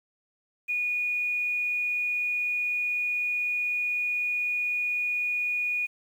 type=tone with quantisation; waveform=sine; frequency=2456 Hz; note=D#7; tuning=23 cents flat; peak=-25 dBFS; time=0.68-5.87 s; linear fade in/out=20 ms; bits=9; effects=none